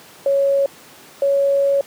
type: tone pair in turn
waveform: sine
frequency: 554.4 / 557.1 Hz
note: C#5 / C#5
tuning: 0 / +9 cents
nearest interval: unison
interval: 9 cents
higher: second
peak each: -13 / -13 dBFS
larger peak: neither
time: 0.26-0.66 / 1.22-1.81 s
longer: second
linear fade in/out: 2 ms
effects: pink hiss -43 dBFS RMS until 1.86 s + high-pass 200 Hz 12 dB/octave